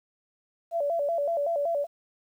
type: tone with vibrato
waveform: sine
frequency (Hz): 622.3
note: D#5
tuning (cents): 0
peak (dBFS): -24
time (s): 0.71-1.87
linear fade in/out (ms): 50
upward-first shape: square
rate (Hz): 5.3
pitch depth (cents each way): 140
effects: 10-bit